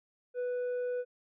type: tone with tanh clipping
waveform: sine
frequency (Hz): 493.9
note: B4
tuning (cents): 0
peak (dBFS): -32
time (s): 0.34-1.05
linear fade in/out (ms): 50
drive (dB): 4
effects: none